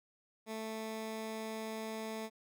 15% pulse tone, 220.4 Hz, A3, 3 cents sharp, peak -33 dBFS, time 0.46-2.3 s, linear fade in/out 50 ms, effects none

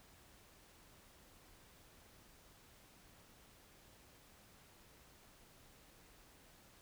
silence, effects pink hiss -64 dBFS RMS until 6.81 s

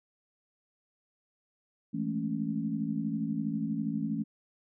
sine chord, A major seventh, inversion second, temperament equal, 164.81 / 207.7 / 220 / 277.2 Hz, E3 / G#3 / A3 / C#4, 0 / 0 / 0 / 0 cents, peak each -36 / -37 / -33 / -35 dBFS, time 1.93-4.24 s, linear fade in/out 20 ms, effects none

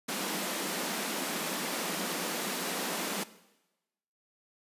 pink high-pass noise, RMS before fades -34 dBFS, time 0.08-3.24 s, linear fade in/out 10 ms, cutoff 170 Hz, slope 96 dB/octave, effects noise-tail reverb RT60 1.0 s tail -17 dB re dry + resampled to 32000 Hz

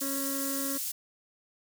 pink high-pass noise, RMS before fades -34 dBFS, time 0-0.92 s, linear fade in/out 10 ms, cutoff 7500 Hz, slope 12 dB/octave
harmonic tone, 274.8 Hz, C#4, 15 cents flat, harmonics 1 / 2 / 4 / 5 / 6 / 7, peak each -34 / -40 / -46 / -48 / -50 / -51 dBFS, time 0.01-0.78 s, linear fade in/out 10 ms
effects none

